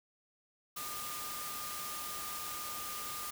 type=tone in noise; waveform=sine; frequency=1212 Hz; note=D#6; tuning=46 cents flat; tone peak=-44 dBFS; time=0.76-3.31 s; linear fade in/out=10 ms; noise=white; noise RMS=-42 dBFS; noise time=0.76-3.31 s; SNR=-5 dB; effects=none